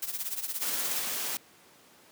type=noise with tremolo; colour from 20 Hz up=blue; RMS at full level=-31 dBFS; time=0.02-1.02 s; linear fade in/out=5 ms; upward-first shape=triangle; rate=17 Hz; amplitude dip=85%
type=noise; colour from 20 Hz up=white; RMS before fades=-33 dBFS; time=0.62-1.37 s; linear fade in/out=0 ms
effects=pink hiss -57 dBFS RMS until 2.11 s + high-pass 200 Hz 12 dB/octave